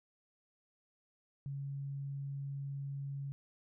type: tone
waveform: sine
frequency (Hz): 139.2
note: C#3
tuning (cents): +8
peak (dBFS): -38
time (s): 1.46-3.32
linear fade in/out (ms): 0
effects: none